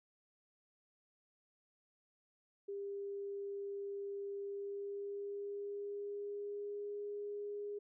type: tone with pitch glide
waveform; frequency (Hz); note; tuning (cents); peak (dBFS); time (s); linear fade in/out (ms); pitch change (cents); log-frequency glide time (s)
sine; 400 to 410.8; G4 to G#4; +35 to -19; -40; 2.68-7.79; 10; +46; 4.41-7.03
effects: none